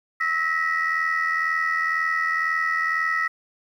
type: tone cluster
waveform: sine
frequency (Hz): 1301 / 1877 / 1959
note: E6 / A#6 / B6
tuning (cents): -23 / +11 / -15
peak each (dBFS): -24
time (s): 0.2-3.28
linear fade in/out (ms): 10
effects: tanh soft clip ceiling -15 dBFS + 9-bit